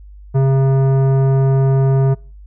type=tone with tanh clipping; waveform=triangle; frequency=134.7 Hz; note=C#3; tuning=49 cents flat; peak=-12 dBFS; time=0.34-2.15 s; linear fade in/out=20 ms; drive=18 dB; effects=noise-tail reverb RT60 0.4 s tail -25 dB re dry + added 50 Hz sine -35 dBFS peak until 2.46 s